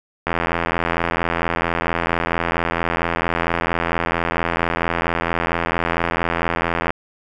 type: click train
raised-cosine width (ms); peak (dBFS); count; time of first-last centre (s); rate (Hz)
0.5; -4; 561; 0.27-6.905; 84.4
effects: none